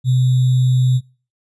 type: tone with sample-and-hold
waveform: sine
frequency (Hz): 127.3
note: C3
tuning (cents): -47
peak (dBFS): -11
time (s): 0.04-1.01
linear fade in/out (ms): 50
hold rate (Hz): 3675
effects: noise-tail reverb RT60 0.4 s tail -25 dB re dry + resampled to 24000 Hz